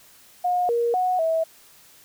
sine tone with pitch steps, 718 / 471.2 / 734 / 649 Hz, F5 / A#4 / F#5 / E5, +48 / +19 / -14 / -27 cents, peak -19 dBFS, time 0.44-1.44 s, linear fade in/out 10 ms, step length 250 ms, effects white hiss -52 dBFS RMS until 2.04 s

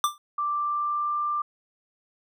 square tone with exponential decay, 1182 Hz, D6, 11 cents sharp, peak -17 dBFS, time 0.04-0.18 s, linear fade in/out 1 ms, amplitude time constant 30 ms
sine tone with pitch glide, 1176 to 1186.2 Hz, D6 to D6, +2 to +17 cents, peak -24 dBFS, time 0.38-1.42 s, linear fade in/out 5 ms, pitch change +15 cents, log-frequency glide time 0.49-1.18 s
effects none

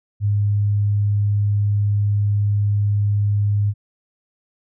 sine tone, 102.7 Hz, G#2, 19 cents flat, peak -15 dBFS, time 0.2-3.74 s, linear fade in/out 50 ms, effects none

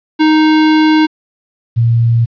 square / sine tone pair in turn, 311.1 / 116.53 Hz, D#4 / A#2, 0 / 0 cents, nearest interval octave + perfect fourth, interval 1700 cents, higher first, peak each -7 dBFS, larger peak neither, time 0.19-1.07 / 1.76-2.26 s, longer first, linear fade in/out 20 ms, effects resampled to 11025 Hz + 8-bit

